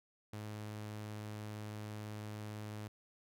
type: tone with vibrato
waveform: sawtooth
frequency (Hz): 106.1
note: G#2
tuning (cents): +38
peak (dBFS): -39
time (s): 0.33-2.88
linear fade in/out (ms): 5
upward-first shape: sine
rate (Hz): 18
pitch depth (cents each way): 9
effects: none